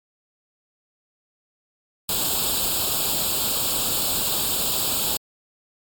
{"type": "noise with comb filter", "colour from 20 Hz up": "white", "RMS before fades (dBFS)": -23, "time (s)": [2.09, 5.17], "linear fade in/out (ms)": 2, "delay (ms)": 0.25, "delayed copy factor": 0.85, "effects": ["MP3 96 kbps"]}